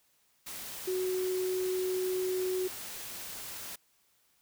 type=tone in noise; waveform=sine; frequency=370 Hz; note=F#4; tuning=in tune; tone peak=-29 dBFS; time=0.87-2.68 s; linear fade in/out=10 ms; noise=white; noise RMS=-42 dBFS; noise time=0.46-3.76 s; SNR=+10 dB; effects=white hiss -70 dBFS RMS until 4.41 s